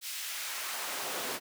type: noise with high-pass filter sweep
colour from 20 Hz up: pink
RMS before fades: -37 dBFS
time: 0.01-1.4 s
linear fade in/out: 50 ms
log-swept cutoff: 3200 to 280 Hz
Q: 0.74
effects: none